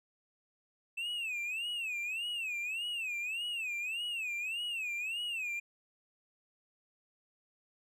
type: tone with vibrato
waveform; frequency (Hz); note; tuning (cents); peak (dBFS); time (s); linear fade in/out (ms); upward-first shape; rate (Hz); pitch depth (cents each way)
triangle; 2628; E7; -6; -33; 0.97-5.6; 10; sine; 1.7; 180
effects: none